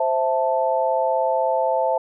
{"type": "chord", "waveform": "sine", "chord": "A minor", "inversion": "first", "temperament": "equal", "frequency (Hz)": [523.3, 659.3, 880], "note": ["C5", "E5", "A5"], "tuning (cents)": [0, 0, 0], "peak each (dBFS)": -22, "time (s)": [0, 1.98], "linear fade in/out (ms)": 5, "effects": []}